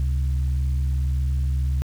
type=tone pair together; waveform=sine; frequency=69.4 / 131.01 Hz; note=C#2 / C3; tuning=+3 / +3 cents; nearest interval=major seventh; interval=1100 cents; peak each=-19 / -27 dBFS; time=0-1.82 s; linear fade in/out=0 ms; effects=tanh soft clip ceiling -15 dBFS + 8-bit